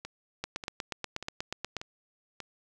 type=two click trains; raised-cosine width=0.2 ms; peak=-16 / -22 dBFS; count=12 / 5; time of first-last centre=0.44-1.767 / 0.05-2.403 s; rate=8.29 / 1.7 Hz; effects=none

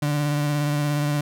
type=tone with vibrato; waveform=35% pulse; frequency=146.83 Hz; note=D3; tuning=in tune; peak=-19 dBFS; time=0.02-1.21 s; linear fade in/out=5 ms; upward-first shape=triangle; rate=17 Hz; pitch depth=29 cents each way; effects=none

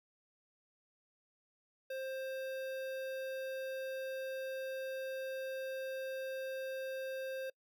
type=tone with notch filter; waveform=square; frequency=528 Hz; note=C5; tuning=16 cents sharp; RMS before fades=-41 dBFS; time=1.9-7.5 s; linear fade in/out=5 ms; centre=7500 Hz; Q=0.77; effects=noise-tail reverb RT60 0.1 s tail -26 dB re dry

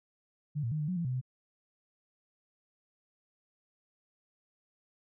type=tone with pitch steps; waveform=sine; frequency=148.1 / 116.3 / 153.8 / 149.6 / 183 / 170 / 127.1 / 128 Hz; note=D3 / A#2 / D#3 / D3 / F#3 / F3 / C3 / C3; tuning=+15 / -4 / -20 / +32 / -19 / -46 / -50 / -38 cents; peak=-30 dBFS; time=0.55-1.214 s; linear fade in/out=20 ms; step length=83 ms; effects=none

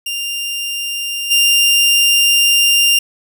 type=tone with level steps; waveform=sawtooth; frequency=2794 Hz; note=F7; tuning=in tune; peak=-16 / -6 dBFS; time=0.06-2.99 s; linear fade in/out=5 ms; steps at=1.3 s; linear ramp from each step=20 ms; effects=none

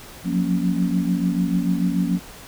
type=chord; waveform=sine; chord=Gb major seventh; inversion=third; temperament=equal with one note detuned; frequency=178.18 / 185 / 233.1 / 277.2 Hz; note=F3 / Gb3 / Bb3 / Db4; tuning=+35 / 0 / 0 / 0 cents; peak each=-21 / -25 / -26 / -25 dBFS; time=0.24-2.2 s; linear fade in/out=50 ms; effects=pink hiss -41 dBFS RMS until 2.47 s

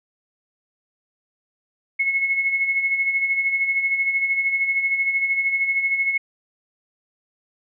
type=tone with tremolo; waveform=sine; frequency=2184 Hz; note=C#7; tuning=26 cents flat; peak=-16 dBFS; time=1.99-6.18 s; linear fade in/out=10 ms; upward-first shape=sine; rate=13 Hz; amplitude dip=55%; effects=none

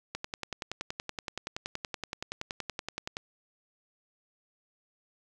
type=click train; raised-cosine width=0.2 ms; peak=-17 dBFS; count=33; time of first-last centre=0.15-3.169 s; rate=10.6 Hz; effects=none

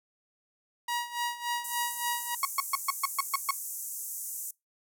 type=tone with tremolo; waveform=sawtooth; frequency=956 Hz; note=A#5; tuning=43 cents sharp; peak=-24 dBFS; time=0.88-2.35 s; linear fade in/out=5 ms; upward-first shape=sine; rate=3.5 Hz; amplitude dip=80%
type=band-pass noise; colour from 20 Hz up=white; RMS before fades=-38 dBFS; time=1.64-4.51 s; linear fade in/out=5 ms; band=6400 to 15000 Hz; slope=48 dB/octave
type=tone bursts; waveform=35% pulse; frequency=1100 Hz; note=C#6; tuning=14 cents flat; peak=-22 dBFS; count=8; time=2.43-3.508 s; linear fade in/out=2 ms; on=21 ms; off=130 ms
effects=noise-tail reverb RT60 0.2 s tail -24 dB re dry

